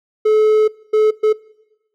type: tone bursts at uneven times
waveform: triangle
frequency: 430.8 Hz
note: A4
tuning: 37 cents flat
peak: -8 dBFS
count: 3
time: 0.25-0.68 / 0.93-1.11 / 1.23-1.33 s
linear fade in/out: 10 ms
effects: noise-tail reverb RT60 1.0 s tail -22 dB re dry